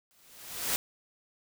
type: noise with exponential growth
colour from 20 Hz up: white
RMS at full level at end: -27 dBFS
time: 0.11-0.76 s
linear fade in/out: 0 ms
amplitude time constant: 140 ms
effects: none